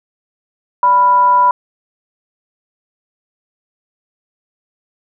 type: tone with frequency modulation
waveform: sine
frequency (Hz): 987.8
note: B5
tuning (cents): 0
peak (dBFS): -7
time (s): 0.83-1.51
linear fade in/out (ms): 2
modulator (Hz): 404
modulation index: 0.26
effects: none